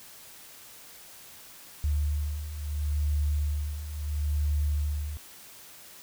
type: beating tone pair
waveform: sine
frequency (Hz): 73.42 / 74.16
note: D2 / D2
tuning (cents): 0 / +17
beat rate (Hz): 0.74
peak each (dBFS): -32 / -27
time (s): 1.84-5.17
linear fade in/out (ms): 0
effects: white hiss -49 dBFS RMS until 6.02 s